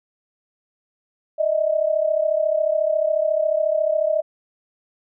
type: tone pair together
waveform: sine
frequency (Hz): 607 / 641.1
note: D#5 / E5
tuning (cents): -43 / -48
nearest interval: minor second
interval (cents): 95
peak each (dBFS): -20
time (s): 1.38-4.22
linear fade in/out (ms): 20
effects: none